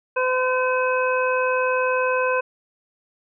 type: harmonic tone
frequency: 510 Hz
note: C5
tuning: 44 cents flat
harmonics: 1 / 2 / 3 / 5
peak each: -21 / -24 / -26 / -28 dBFS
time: 0.16-2.41 s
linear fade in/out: 10 ms
effects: none